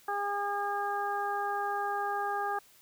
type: harmonic tone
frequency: 405.7 Hz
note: G#4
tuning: 41 cents flat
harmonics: 1 / 2 / 3 / 4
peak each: -38 / -32 / -36 / -38 dBFS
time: 0.08-2.59 s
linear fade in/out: 5 ms
effects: white hiss -60 dBFS RMS until 2.81 s